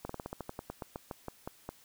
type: slowing click train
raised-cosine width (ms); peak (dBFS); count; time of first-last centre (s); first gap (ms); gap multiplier
1; -24; 16; 0.05-1.69; 44; 1.12
effects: white hiss -61 dBFS RMS until 1.84 s